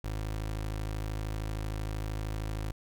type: tone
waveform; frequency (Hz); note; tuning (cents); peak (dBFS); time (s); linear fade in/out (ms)
25% pulse; 53; G#1; +36; -29; 0.04-2.72; 5
effects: none